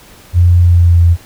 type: tone with pitch glide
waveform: sine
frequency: 87.7 to 85.4 Hz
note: F2 to F2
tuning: +8 to -38 cents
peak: -4 dBFS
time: 0.33-1.17 s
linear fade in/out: 50 ms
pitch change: -46 cents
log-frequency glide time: 0.59-1.02 s
effects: pink hiss -40 dBFS RMS until 1.25 s